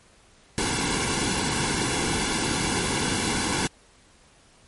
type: noise with comb filter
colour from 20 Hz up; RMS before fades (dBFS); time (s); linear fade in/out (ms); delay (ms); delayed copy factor
pink; -25; 0.58-3.67; 0; 1.6; -0.75
effects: pink hiss -56 dBFS RMS until 4.67 s + MP3 48 kbps